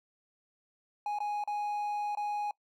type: tone with dropouts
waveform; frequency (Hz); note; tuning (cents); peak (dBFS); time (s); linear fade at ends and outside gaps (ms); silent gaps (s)
triangle; 830; G#5; -1; -29; 1.06-2.51; 2; 1.187-1.203 / 1.439-1.475 / 2.151-2.172
effects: noise-tail reverb RT60 0.1 s tail -23 dB re dry